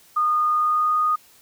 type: tone with pitch glide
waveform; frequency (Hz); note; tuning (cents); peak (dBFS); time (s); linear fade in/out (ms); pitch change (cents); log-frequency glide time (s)
sine; 1225 to 1235.7; D#6 to D#6; -27 to -12; -17; 0.16-1.16; 10; +15; 0.5-0.98
effects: white hiss -53 dBFS RMS until 1.41 s